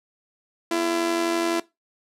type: tone with amplitude modulation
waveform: sawtooth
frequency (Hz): 336.6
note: E4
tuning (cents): +36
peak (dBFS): -15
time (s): 0.71-1.6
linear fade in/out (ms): 5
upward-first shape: sine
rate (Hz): 91.8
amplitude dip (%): 55
effects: noise-tail reverb RT60 0.2 s tail -19 dB re dry + low-pass 11000 Hz 12 dB/octave